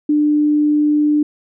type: tone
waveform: sine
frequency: 298.1 Hz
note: D4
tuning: 26 cents sharp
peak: -11 dBFS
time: 0.09-1.23 s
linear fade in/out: 5 ms
effects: none